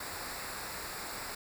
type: noise with comb filter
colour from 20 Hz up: pink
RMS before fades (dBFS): -41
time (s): 0-1.35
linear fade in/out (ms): 5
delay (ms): 0.32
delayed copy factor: -0.7
effects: none